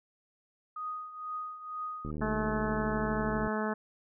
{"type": "tone with tremolo", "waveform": "sine", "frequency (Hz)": 1244.5, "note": "D#6", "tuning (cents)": 0, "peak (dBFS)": -33, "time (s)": [0.76, 2.11], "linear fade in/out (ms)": 5, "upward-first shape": "triangle", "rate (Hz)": 2.1, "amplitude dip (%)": 75}
{"type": "click train", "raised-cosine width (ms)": 3, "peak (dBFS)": -26, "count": 109, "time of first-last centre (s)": [2.05, 3.473], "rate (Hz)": 75.9}
{"type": "harmonic tone", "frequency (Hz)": 215.2, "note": "A3", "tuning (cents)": -38, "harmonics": [1, 2, 3, 4, 5, 6, 7, 8], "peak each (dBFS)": [-33, -36, -38, -39, -40, -41, -41, -42], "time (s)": [2.21, 3.74], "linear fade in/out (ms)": 10}
{"effects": []}